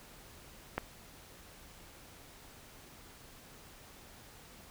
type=click; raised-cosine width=0.5 ms; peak=-17 dBFS; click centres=0.78 s; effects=pink hiss -55 dBFS RMS until 4.7 s